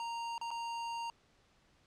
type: tone with dropouts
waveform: square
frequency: 930 Hz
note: A#5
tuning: 4 cents flat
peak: -38 dBFS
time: 0-1.1 s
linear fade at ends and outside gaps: 1 ms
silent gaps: 0.38-0.413 / 0.506-0.513 s
effects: pink hiss -69 dBFS RMS until 1.86 s + low-pass 6000 Hz 12 dB/octave